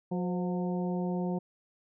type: harmonic tone with a mistuned harmonic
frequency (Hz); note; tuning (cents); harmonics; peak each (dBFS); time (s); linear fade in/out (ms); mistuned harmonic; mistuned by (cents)
180; F#3; -47; 1 / 2 / 3 / 4 / 5; -30 / -36 / -40 / -42 / -44; 0.11-1.39; 10; 3; -54
effects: none